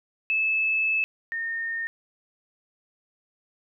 sine tone pair in turn, 2611 / 1830.3 Hz, E7 / A#6, -17 / -32 cents, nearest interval tritone, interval 615 cents, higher first, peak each -21 / -27 dBFS, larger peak first, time 0.3-1.04 / 1.32-1.87 s, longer first, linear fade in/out 0 ms, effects none

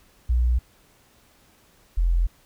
sine tone pair in turn, 60.5 / 42.86 Hz, B1 / F1, -35 / -32 cents, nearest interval tritone, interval 597 cents, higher first, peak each -17 / -17 dBFS, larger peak neither, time 0.29-0.59 / 1.97-2.27 s, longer neither, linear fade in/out 10 ms, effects pink hiss -58 dBFS RMS until 2.45 s

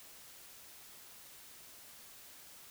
silence, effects white hiss -55 dBFS RMS until 2.7 s

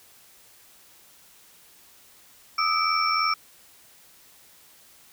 sine tone cluster, 1215 / 1298 / 2314 / 5420 Hz, D#6 / E6 / D7 / E8, -42 / -27 / -26 / +47 cents, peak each -27 / -24 / -28 / -28 dBFS, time 2.58-3.34 s, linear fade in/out 5 ms, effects white hiss -54 dBFS RMS until 5.12 s

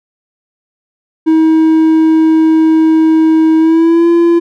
triangle tone with pitch glide, 319 to 339.9 Hz, D#4 to F4, +43 to -47 cents, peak -3 dBFS, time 1.26-4.4 s, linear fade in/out 20 ms, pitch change +110 cents, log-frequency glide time 3.58-4.08 s, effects none

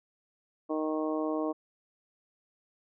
harmonic tone, 155.56 Hz, D#3, in tune, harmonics 2 / 3 / 4 / 5 / 6 / 7, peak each -31 / -35 / -35 / -42 / -44 / -40 dBFS, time 0.69-1.53 s, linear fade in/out 20 ms, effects none

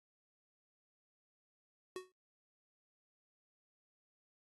square tone with exponential decay, 370 Hz, F#4, in tune, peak -39 dBFS, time 1.96-2.12 s, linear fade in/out 1 ms, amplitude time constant 34 ms, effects AAC 32 kbps

